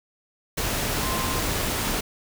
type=tone in noise; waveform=sine; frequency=1046.5 Hz; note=C6; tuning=in tune; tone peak=-31 dBFS; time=1.02-1.4 s; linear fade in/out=10 ms; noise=pink; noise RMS=-26 dBFS; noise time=0.57-2.01 s; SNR=-8 dB; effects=none